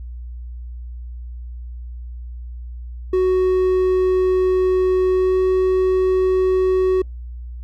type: tone with pitch glide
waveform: triangle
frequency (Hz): 371 to 373.4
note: F#4 to F#4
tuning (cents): +5 to +16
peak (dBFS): -12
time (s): 3.13-7.02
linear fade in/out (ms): 5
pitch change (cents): +11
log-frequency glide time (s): 5.11-5.4
effects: added 60 Hz sine -29 dBFS peak until 7.63 s + Opus 48 kbps